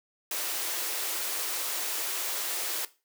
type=high-pass noise; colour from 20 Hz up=white; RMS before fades=-32 dBFS; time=0.31-2.85 s; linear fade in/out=2 ms; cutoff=300 Hz; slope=96 dB/octave; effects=noise-tail reverb RT60 0.3 s tail -17 dB re dry